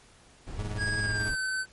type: noise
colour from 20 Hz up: brown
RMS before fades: -37 dBFS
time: 0.46-1.36 s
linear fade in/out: 20 ms
type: tone with tremolo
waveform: 40% pulse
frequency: 104.7 Hz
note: G#2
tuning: 15 cents sharp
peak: -29 dBFS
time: 0.59-1.3 s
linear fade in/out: 0 ms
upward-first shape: triangle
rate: 18 Hz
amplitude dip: 65%
type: tone with pitch glide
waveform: square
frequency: 1646 to 1526.9 Hz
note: G#6 to G6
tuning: -16 to -46 cents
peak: -29 dBFS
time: 0.77-1.66 s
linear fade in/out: 50 ms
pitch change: -130 cents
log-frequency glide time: 1.01-1.38 s
effects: pink hiss -57 dBFS RMS until 1.72 s + MP3 48 kbps